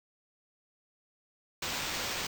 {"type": "noise with sample-and-hold", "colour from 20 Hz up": "blue", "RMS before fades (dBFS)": -35, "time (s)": [1.62, 2.27], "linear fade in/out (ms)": 5, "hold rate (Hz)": 11025, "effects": []}